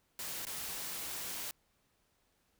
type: noise with dropouts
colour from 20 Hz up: white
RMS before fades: -41 dBFS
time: 0.19-1.51 s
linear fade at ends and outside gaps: 1 ms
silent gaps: 0.452-0.468 s
effects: pink hiss -75 dBFS RMS until 2.59 s